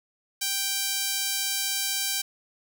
sawtooth tone with high-pass filter, 784 Hz, G5, in tune, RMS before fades -28 dBFS, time 0.41-2.22 s, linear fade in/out 10 ms, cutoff 4000 Hz, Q 0.7, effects none

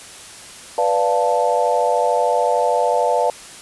sine chord, B half-diminished seventh, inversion none, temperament equal, 493.9 / 587.3 / 698.5 / 880 Hz, B4 / D5 / F5 / A5, 0 / 0 / 0 / 0 cents, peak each -20 dBFS, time 0.78-3.3 s, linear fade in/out 2 ms, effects white hiss -38 dBFS RMS until 3.61 s + resampled to 24000 Hz

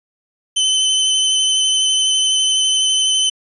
sawtooth tone with vibrato, 3052 Hz, G7, 47 cents flat, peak -10 dBFS, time 0.56-3.3 s, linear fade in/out 10 ms, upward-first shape triangle, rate 12 Hz, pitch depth 16 cents each way, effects resampled to 24000 Hz

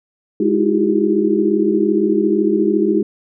sine tone cluster, 207.4 / 315.7 / 329.7 / 363.9 / 401.5 Hz, G#3 / D#4 / E4 / F#4 / G4, -2 / +25 / 0 / -29 / +41 cents, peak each -19 dBFS, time 0.4-3.03 s, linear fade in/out 5 ms, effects none

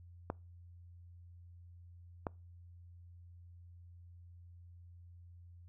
clicks, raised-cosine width 1 ms, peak -22 dBFS, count 2, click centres 0.301 / 2.268 s, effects noise-tail reverb RT60 0.3 s tail -26 dB re dry + added 87 Hz sine -53 dBFS peak until 5.68 s

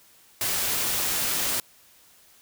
white noise, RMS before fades -26 dBFS, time 0.41-1.6 s, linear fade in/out 2 ms, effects white hiss -56 dBFS RMS until 2.41 s

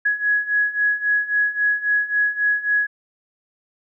sine beating tone pair, 1673 / 1676.7 Hz, G#6 / G#6, +12 / +16 cents, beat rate 3.7 Hz, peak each -22 / -19 dBFS, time 0.05-2.87 s, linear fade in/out 10 ms, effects none

